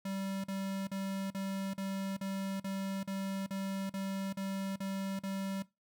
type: tone bursts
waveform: square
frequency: 194.1 Hz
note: G3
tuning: 17 cents flat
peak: -36 dBFS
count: 13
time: 0.05-5.624 s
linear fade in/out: 5 ms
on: 390 ms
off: 42 ms
effects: noise-tail reverb RT60 0.2 s tail -19 dB re dry